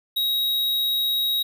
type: tone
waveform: square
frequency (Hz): 3808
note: A#7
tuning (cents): +36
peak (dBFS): -21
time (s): 0.16-1.43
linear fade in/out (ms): 10
effects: none